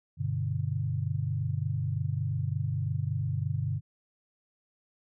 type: chord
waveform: sine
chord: G major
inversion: none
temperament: equal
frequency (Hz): 98 / 123.47 / 146.83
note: G2 / B2 / D3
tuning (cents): 0 / 0 / 0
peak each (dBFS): -32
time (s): 0.17-3.81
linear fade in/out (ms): 50
effects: none